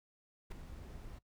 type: noise with ADSR envelope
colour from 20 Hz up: brown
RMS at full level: -38 dBFS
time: 0.5-1.19 s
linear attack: 19 ms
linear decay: 4 ms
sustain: -11 dB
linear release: 10 ms
effects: noise-tail reverb RT60 0.1 s tail -19 dB re dry